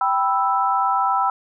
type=chord; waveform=sine; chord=E minor; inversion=first; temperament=equal; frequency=784 / 987.8 / 1318.5 Hz; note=G5 / B5 / E6; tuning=0 / 0 / 0 cents; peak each=-21 dBFS; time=0.01-1.3 s; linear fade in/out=2 ms; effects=none